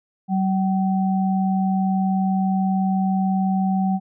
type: tone pair together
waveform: sine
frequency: 190.75 / 763 Hz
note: G3 / G5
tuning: -47 / -47 cents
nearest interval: 2 octaves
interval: 2400 cents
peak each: -18 / -25 dBFS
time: 0.28-4 s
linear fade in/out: 50 ms
effects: none